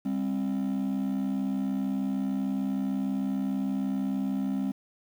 triangle tone pair together, 198.75 / 265.3 Hz, G3 / C4, +24 / +24 cents, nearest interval perfect fourth, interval 500 cents, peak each -26 dBFS, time 0.05-4.72 s, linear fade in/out 10 ms, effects tanh soft clip ceiling -22 dBFS + 9-bit

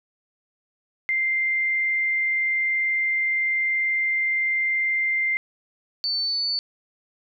sine tone pair in turn, 2093 / 4501 Hz, C7 / C#8, 0 / +26 cents, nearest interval octave + minor second, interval 1326 cents, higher second, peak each -20 / -22 dBFS, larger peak first, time 1.09-5.37 / 6.04-6.59 s, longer first, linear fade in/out 0 ms, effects none

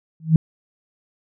sine tone with exponential growth, 160 Hz, D#3, 49 cents sharp, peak -5 dBFS, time 0.2-0.36 s, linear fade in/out 2 ms, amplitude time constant 33 ms, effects none

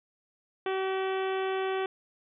harmonic tone with a mistuned harmonic, 381.3 Hz, G4, 48 cents flat, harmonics 1 / 2 / 3 / 4 / 5 / 6 / 7 / 8 / 9, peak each -29 / -35 / -39 / -41 / -43 / -45 / -46 / -47 / -48 dBFS, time 0.66-1.86 s, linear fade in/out 2 ms, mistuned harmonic 6, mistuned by +20 cents, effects none

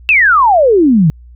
sine exponential sweep, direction down, 2727 to 146.83 Hz, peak -5 dBFS, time 0.09-1.1 s, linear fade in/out 0 ms, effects added 60 Hz sine -34 dBFS peak until 1.35 s

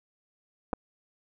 clicks, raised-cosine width 1 ms, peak -15 / -17 dBFS, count 2, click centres 0.731 / 0.735 s, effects none

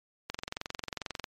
click train, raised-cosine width 0.2 ms, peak -17 dBFS, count 22, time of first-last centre 0.3-1.242 s, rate 22.3 Hz, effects MP3 64 kbps

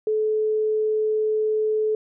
sine tone, 431.7 Hz, A4, 33 cents flat, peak -19 dBFS, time 0.07-1.95 s, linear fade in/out 2 ms, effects none

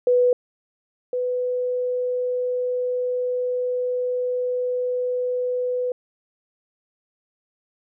sine tone pair in turn, 493.9 / 497.9 Hz, B4 / B4, 0 / +14 cents, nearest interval unison, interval 14 cents, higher second, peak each -14 / -21 dBFS, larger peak first, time 0.07-0.33 / 1.13-5.92 s, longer second, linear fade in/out 2 ms, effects none

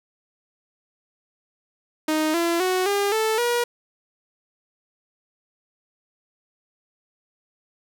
sawtooth tone with pitch steps, 310.8 / 338.9 / 369.6 / 403.1 / 439.5 / 479.3 Hz, D#4 / E4 / F#4 / G4 / A4 / A#4, -2 / +48 / -2 / +48 / -2 / +48 cents, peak -16 dBFS, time 2.08-3.64 s, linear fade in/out 5 ms, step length 260 ms, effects none

